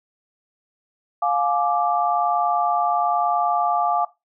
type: chord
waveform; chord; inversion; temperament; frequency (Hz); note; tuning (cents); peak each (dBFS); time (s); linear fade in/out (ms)
sine; D diminished; first; just; 704.8 / 845.8 / 1174.7; F5 / Ab5 / D6; +16 / +31 / 0; -21 / -24 / -23; 1.22-4.05; 5
effects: noise-tail reverb RT60 0.2 s tail -17 dB re dry